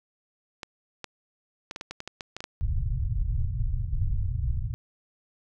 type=clicks; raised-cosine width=0.2 ms; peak=-18 dBFS; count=12; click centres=0.632 / 1.043 / 1.711 / 1.761 / 1.811 / 1.91 / 2.004 / 2.076 / 2.208 / 2.366 / 2.405 / 2.441 s
type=low-pass noise; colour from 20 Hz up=pink; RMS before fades=-27 dBFS; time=2.61-4.74 s; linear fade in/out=0 ms; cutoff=130 Hz; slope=48 dB/octave
effects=none